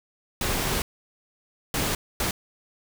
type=noise bursts at uneven times; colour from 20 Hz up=pink; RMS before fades=-26 dBFS; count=3; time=0.41-0.82 / 1.74-1.95 / 2.2-2.31 s; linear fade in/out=2 ms; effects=none